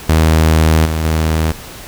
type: tone with level steps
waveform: sawtooth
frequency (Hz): 79.5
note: D#2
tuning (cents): +38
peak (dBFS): -4 / -11 / -8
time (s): 0.09-1.52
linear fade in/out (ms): 5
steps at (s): 0.85 / 1.04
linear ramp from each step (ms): 5
effects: pink hiss -32 dBFS RMS until 1.87 s